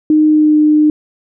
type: tone with pitch glide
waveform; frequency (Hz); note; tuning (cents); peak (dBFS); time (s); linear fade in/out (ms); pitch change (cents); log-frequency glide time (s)
sine; 307.2 to 303.3; D#4 to D#4; -22 to -44; -6; 0.1-0.9; 2; -22; 0.26-0.57
effects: none